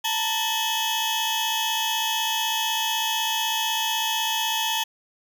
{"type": "tone cluster", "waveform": "35% pulse", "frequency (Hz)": [882, 938, 2578, 3030, 3334], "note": ["A5", "A#5", "E7", "F#7", "G#7"], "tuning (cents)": [4, 11, -39, 40, 6], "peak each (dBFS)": [-26, -32, -31, -28, -25], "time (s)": [0.04, 4.84], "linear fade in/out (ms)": 10, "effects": []}